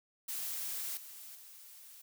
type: noise with level steps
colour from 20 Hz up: blue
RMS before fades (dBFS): -39 / -50 / -54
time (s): 0.28-2.02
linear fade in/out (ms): 10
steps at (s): 0.97 / 1.35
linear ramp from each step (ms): 2
effects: none

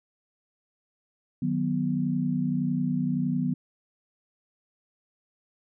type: chord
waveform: sine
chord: B major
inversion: first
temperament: just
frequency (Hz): 154.34 / 185.21 / 246.9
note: D#3 / F#3 / B3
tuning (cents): -14 / +2 / 0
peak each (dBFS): -29 / -29 / -27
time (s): 1.42-3.54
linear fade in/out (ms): 5
effects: none

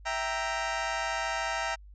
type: chord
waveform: 20% pulse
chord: E diminished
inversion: none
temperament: equal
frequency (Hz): 659.3 / 784 / 932.3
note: E5 / G5 / Bb5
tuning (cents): 0 / 0 / 0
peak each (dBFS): -29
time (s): 0.05-1.76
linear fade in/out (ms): 20
effects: added 50 Hz sine -47 dBFS peak until 1.94 s + resampled to 16000 Hz

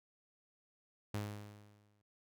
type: tone with exponential decay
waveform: sawtooth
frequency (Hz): 103.83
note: G#2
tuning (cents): 0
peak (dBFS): -32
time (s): 1.14-2.02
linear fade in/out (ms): 5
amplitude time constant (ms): 190
effects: none

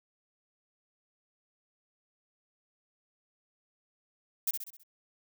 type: noise with echo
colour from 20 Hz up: violet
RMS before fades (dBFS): -29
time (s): 4.47-4.51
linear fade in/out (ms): 5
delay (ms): 65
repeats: 5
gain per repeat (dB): -6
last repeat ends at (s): 4.835
effects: none

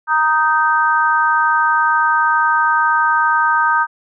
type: chord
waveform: sine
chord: Eb major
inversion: second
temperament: equal with one note detuned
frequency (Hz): 932.3 / 1244.5 / 1554.5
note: Bb5 / Eb6 / G6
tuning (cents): 0 / 0 / -15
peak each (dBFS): -16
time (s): 0.07-3.87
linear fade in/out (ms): 50
effects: none

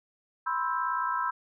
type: chord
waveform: sine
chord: C major seventh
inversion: third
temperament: equal with one note detuned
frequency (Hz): 987.8 / 1046.5 / 1318.5 / 1583.5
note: B5 / C6 / E6 / G6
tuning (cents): 0 / 0 / 0 / +17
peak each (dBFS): -31 / -33 / -31 / -36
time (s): 0.46-1.31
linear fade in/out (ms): 10
effects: none

